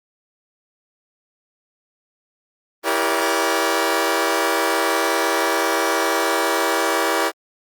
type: chord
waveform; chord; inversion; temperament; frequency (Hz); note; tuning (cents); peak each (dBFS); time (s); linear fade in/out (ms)
15% pulse; E diminished seventh; none; just; 329.6 / 395.6 / 474.7 / 569.6; E4 / G4 / Bb4 / Db5; 0 / +16 / +31 / +47; -17; 2.83-7.32; 50
effects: Opus 24 kbps